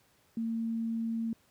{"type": "tone", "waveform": "sine", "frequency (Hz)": 227.4, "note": "A#3", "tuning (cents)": -43, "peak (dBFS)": -30, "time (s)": [0.37, 1.33], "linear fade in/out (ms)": 2, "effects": ["pink hiss -67 dBFS RMS until 1.5 s", "high-pass 80 Hz 12 dB/octave"]}